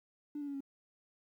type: tone with pitch steps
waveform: triangle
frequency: 293.7 / 287.3 / 281.1 / 275 Hz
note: D4 / D4 / C#4 / C#4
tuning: 0 / -38 / +24 / -14 cents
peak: -34 dBFS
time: 0.35-0.606 s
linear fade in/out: 5 ms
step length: 64 ms
effects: tanh soft clip ceiling -35 dBFS + 12-bit